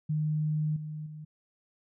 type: tone with level steps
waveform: sine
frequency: 153.2 Hz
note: D#3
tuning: 27 cents flat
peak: -26 / -35 / -40 dBFS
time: 0.09-1.25 s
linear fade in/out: 10 ms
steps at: 0.76 / 1.06 s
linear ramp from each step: 5 ms
effects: none